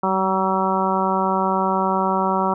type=harmonic tone with a mistuned harmonic; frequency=189.8 Hz; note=F#3; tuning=44 cents sharp; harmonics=1 / 2 / 3 / 4 / 5 / 6 / 7; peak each=-24 / -26 / -27 / -25 / -22 / -26 / -27 dBFS; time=0.03-2.54 s; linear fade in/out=5 ms; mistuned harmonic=1; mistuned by=+19 cents; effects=none